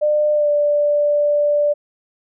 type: tone with pitch glide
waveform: sine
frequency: 600 to 587 Hz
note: D5 to D5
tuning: +37 to -1 cents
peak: -13 dBFS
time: 0.01-1.74 s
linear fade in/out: 20 ms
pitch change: -38 cents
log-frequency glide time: 0.33-0.49 s
effects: none